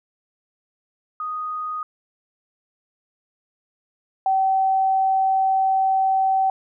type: tone pair in turn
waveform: sine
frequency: 1243 / 767.3 Hz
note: D#6 / G5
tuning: -2 / -37 cents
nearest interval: minor sixth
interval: 835 cents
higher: first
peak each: -25 / -16 dBFS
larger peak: second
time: 1.2-1.83 / 4.26-6.5 s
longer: second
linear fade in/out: 2 ms
effects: none